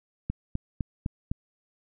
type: click train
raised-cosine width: 5 ms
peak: -16 dBFS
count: 5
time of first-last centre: 0.3-1.315 s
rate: 3.94 Hz
effects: none